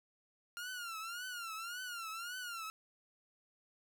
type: tone with vibrato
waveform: sawtooth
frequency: 1396.9 Hz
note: F6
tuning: in tune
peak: -38 dBFS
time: 0.57-2.7 s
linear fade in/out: 0 ms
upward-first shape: triangle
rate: 1.8 Hz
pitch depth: 150 cents each way
effects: none